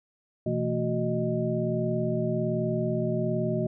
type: tone cluster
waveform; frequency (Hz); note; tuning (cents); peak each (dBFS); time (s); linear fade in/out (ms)
sine; 124.8 / 166.1 / 223.9 / 368.4 / 619; B2 / E3 / A3 / F#4 / D#5; +19 / +13 / +30 / -7 / -9; -31; 0.46-3.67; 5
effects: none